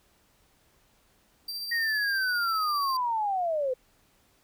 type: tone with tremolo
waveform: 45% pulse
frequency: 4699 Hz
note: D8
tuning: in tune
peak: -31 dBFS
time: 1.48-2.97 s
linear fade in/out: 5 ms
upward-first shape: triangle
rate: 15 Hz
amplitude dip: 35%
type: linear sweep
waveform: sine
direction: down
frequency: 1889 to 493.9 Hz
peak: -25 dBFS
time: 1.71-3.74 s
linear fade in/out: 10 ms
effects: pink hiss -65 dBFS RMS until 4.43 s